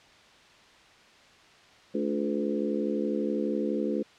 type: harmonic tone with a mistuned harmonic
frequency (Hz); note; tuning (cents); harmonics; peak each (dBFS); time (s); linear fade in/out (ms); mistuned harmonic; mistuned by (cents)
72; D2; -34; 3 / 4 / 5 / 6 / 7; -31 / -32 / -33 / -34 / -34; 1.94-4.03; 10; 5; -36
effects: white hiss -55 dBFS RMS until 4.18 s + low-pass 4000 Hz 12 dB/octave